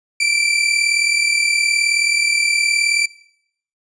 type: tone pair together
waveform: sawtooth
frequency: 2315 / 2354 Hz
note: D7 / D7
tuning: -25 / +3 cents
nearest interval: unison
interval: 28 cents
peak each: -15 / -13 dBFS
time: 0.2-3.06 s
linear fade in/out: 5 ms
effects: noise-tail reverb RT60 0.7 s tail -21 dB re dry + resampled to 22050 Hz